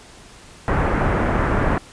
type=low-pass noise; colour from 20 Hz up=pink; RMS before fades=-19 dBFS; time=0.68-1.78 s; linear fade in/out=0 ms; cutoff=1800 Hz; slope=24 dB/octave; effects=pink hiss -44 dBFS RMS until 1.92 s + resampled to 22050 Hz